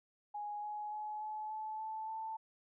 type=tone with pitch steps; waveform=sine; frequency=831 / 839.7 / 848.5 / 857.3 / 866.3 / 875.3 / 884.5 Hz; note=G#5 / G#5 / G#5 / A5 / A5 / A5 / A5; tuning=+1 / +19 / +37 / -45 / -27 / -9 / +9 cents; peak=-39 dBFS; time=0.34-2.37 s; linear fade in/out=10 ms; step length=290 ms; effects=none